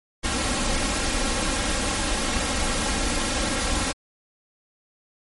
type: noise with comb filter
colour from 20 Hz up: pink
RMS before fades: -24 dBFS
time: 0.23-3.93 s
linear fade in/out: 20 ms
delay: 3.7 ms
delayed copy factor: +0.65
effects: MP3 48 kbps